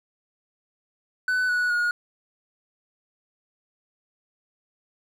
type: tone with pitch steps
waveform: triangle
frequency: 1500 / 1470 / 1440.6 Hz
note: F#6 / F#6 / F#6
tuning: +23 / -12 / -47 cents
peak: -19 dBFS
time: 1.28-1.91 s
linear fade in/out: 2 ms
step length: 210 ms
effects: none